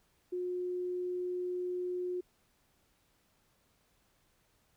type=tone; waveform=sine; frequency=360 Hz; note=F#4; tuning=47 cents flat; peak=-33 dBFS; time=0.32-2.21 s; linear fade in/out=10 ms; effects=pink hiss -72 dBFS RMS until 4.76 s